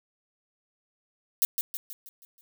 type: noise with echo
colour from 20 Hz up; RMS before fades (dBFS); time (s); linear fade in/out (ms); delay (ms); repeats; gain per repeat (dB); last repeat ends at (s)
violet; -22; 1.42-1.45; 0; 160; 6; -6; 2.41
effects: none